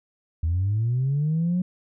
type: linear sweep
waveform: sine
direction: up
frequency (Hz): 77.78 to 184.3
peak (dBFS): -19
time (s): 0.43-1.62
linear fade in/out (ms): 5
effects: tanh soft clip ceiling -17 dBFS